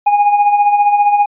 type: tone with tremolo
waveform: triangle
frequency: 822 Hz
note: G#5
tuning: 18 cents flat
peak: -4 dBFS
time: 0.06-1.26 s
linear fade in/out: 10 ms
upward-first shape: sine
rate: 15 Hz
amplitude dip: 55%
effects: resampled to 8000 Hz